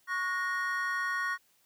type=chord; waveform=triangle; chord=F# major; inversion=second; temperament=equal with one note detuned; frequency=1108.7 / 1453.7 / 1864.7 Hz; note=C#6 / F#6 / A#6; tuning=0 / -31 / 0 cents; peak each=-33 / -33 / -31 dBFS; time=0.07-1.38 s; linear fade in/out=50 ms; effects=white hiss -68 dBFS RMS until 1.65 s + high-pass 80 Hz 12 dB/octave